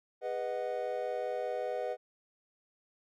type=chord; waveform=triangle; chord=G# minor seventh; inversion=none; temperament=equal with one note detuned; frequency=408.9 / 493.9 / 622.3 / 740 Hz; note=G#4 / B4 / D#5 / F#5; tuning=-27 / 0 / 0 / 0 cents; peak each=-40 / -34 / -36 / -38 dBFS; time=0.21-1.97 s; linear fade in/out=50 ms; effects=none